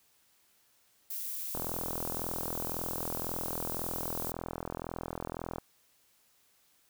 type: noise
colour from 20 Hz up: violet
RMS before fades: -38 dBFS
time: 1.1-4.32 s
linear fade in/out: 5 ms
type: click train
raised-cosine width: 1 ms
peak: -22 dBFS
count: 170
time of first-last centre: 1.55-5.583 s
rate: 41.9 Hz
effects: white hiss -68 dBFS RMS until 6.89 s